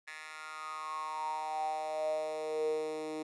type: tone with high-pass filter sweep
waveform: 10% pulse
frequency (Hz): 155.56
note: D#3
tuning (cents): 0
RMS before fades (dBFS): -37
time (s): 0.07-3.23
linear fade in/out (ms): 10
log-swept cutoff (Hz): 1700 to 350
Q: 9.7
effects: resampled to 24000 Hz